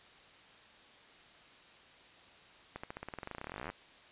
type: accelerating click train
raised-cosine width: 0.5 ms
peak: -26 dBFS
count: 30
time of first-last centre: 2.76-3.701 s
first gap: 75 ms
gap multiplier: 0.93
effects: white hiss -58 dBFS RMS until 4.11 s + resampled to 8000 Hz